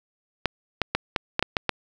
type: clicks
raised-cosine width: 0.3 ms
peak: -5 dBFS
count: 8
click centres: 0.457 / 0.817 / 0.95 / 1.162 / 1.394 / 1.426 / 1.568 / 1.693 s
effects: none